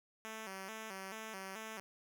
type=tone with vibrato; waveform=5% pulse; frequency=205.4 Hz; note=G#3; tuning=19 cents flat; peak=-33 dBFS; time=0.25-1.8 s; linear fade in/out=0 ms; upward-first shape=square; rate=2.3 Hz; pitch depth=120 cents each way; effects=none